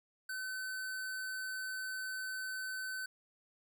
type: tone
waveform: square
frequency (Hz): 1522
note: F#6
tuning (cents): +48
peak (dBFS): -39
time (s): 0.29-3.06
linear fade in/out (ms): 5
effects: none